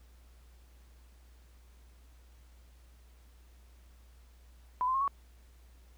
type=tone with pitch steps; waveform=sine; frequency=1000 / 1037.7 / 1076.7 / 1117.3 Hz; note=B5 / C6 / C6 / C#6; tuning=+21 / -15 / +49 / +13 cents; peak=-27 dBFS; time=4.81-5.078 s; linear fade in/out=0 ms; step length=67 ms; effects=added 60 Hz sine -55 dBFS peak until 5.97 s + pink hiss -67 dBFS RMS until 5.97 s